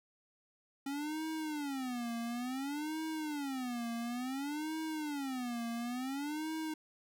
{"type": "tone with vibrato", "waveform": "square", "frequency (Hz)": 271.8, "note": "C#4", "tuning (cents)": -34, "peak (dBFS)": -37, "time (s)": [0.86, 6.74], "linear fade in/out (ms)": 5, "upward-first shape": "sine", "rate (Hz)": 0.57, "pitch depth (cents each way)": 270, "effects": []}